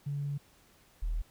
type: tone pair in turn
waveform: sine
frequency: 142.8 / 40.07 Hz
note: D3 / E1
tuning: -48 / -48 cents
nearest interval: octave + minor seventh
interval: 2200 cents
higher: first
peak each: -31 / -28 dBFS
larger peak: second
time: 0.06-0.38 / 1.02-1.22 s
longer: first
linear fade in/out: 10 ms
effects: tanh soft clip ceiling -26 dBFS + pink hiss -63 dBFS RMS until 1.3 s